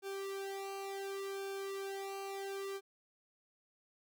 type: tone with flanger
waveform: sawtooth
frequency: 392 Hz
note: G4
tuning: in tune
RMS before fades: -42 dBFS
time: 0.02-2.81 s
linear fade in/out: 50 ms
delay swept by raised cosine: 1 to 1.99 ms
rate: 0.69 Hz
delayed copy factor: -1
effects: none